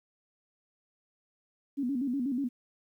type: tone with vibrato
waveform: sine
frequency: 261.6 Hz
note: C4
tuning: in tune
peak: -28 dBFS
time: 1.77-2.49 s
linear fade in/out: 20 ms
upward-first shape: square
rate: 8.2 Hz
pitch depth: 120 cents each way
effects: 11-bit